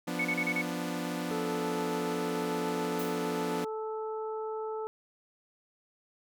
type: chord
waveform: sawtooth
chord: B diminished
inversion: second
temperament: equal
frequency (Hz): 174.61 / 246.9 / 293.7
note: F3 / B3 / D4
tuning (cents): 0 / 0 / 0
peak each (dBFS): -33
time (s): 0.07-3.65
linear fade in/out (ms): 10
type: tone bursts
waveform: sine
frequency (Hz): 2217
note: C#7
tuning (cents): 0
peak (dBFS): -28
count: 5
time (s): 0.19-0.617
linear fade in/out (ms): 5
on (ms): 59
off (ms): 33
type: harmonic tone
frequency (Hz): 437.1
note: A4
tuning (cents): -11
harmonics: 1 / 2 / 3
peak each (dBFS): -34 / -40 / -44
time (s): 1.31-4.87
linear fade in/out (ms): 0
type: noise with exponential decay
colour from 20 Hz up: violet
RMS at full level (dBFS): -39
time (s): 2.99-3.3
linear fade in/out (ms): 5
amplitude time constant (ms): 66
effects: none